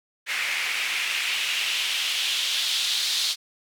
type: noise with band-pass filter sweep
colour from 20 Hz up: white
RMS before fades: -26 dBFS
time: 0.26-3.36 s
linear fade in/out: 50 ms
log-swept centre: 2100 to 4000 Hz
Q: 2.7
effects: none